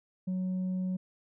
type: tone with tanh clipping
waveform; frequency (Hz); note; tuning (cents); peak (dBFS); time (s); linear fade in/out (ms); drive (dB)
sine; 185; F#3; 0; -30; 0.27-0.97; 10; 2
effects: none